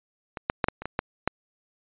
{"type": "clicks", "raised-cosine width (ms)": 0.5, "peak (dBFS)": [-18, -7, -6, -8, -21, -15, -9, -7], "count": 8, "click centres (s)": [0.372, 0.499, 0.642, 0.685, 0.82, 0.856, 0.991, 1.276], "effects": ["resampled to 8000 Hz"]}